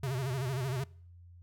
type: tone with vibrato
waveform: square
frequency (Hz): 130.81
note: C3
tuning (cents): 0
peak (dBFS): -32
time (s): 0.03-0.84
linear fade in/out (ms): 5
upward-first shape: sine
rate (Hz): 13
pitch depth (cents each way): 120
effects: noise-tail reverb RT60 0.6 s tail -25 dB re dry + added 87 Hz sine -51 dBFS peak until 1.42 s